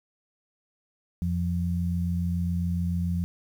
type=tone pair together; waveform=sine; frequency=87.1 / 174.2 Hz; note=F2 / F3; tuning=-4 / -4 cents; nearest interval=octave; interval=1200 cents; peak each=-27 dBFS; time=1.22-3.24 s; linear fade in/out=0 ms; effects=9-bit